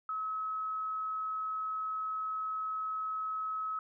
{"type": "tone", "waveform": "sine", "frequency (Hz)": 1285, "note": "E6", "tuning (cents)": -45, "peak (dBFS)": -33, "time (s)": [0.09, 3.79], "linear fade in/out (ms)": 2, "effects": []}